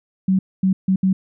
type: tone bursts at uneven times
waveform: sine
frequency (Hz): 189.3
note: F#3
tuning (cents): +40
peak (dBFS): -13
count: 4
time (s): 0.28-0.39 / 0.63-0.73 / 0.88-0.96 / 1.03-1.13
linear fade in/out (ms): 5
effects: none